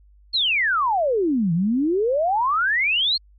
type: exponential two-way sweep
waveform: sine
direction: down then up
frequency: 4397 to 159.9 to 4397 Hz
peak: -17 dBFS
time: 0.33-3.18 s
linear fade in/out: 20 ms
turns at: 1.53 s
effects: added 50 Hz sine -49 dBFS peak until 3.38 s + MP3 64 kbps